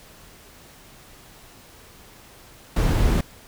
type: noise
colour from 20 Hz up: brown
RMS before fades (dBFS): -19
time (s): 2.76-3.21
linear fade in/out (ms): 5
effects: pink hiss -48 dBFS RMS until 3.47 s